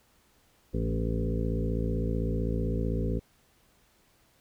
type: harmonic tone with a mistuned harmonic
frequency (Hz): 55.7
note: A1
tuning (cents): +22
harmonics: 1 / 2 / 3 / 4 / 5 / 7 / 8 / 9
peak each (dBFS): -30 / -33 / -35 / -36 / -37 / -38 / -39 / -40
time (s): 0.73-3.2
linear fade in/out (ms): 20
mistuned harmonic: 3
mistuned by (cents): +29
effects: pink hiss -65 dBFS RMS until 4.4 s